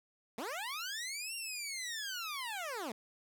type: linear two-way sweep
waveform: 15% pulse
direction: up then down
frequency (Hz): 200 to 2796 to 200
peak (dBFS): -32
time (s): 0.38-2.92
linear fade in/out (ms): 2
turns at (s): 1.35
effects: none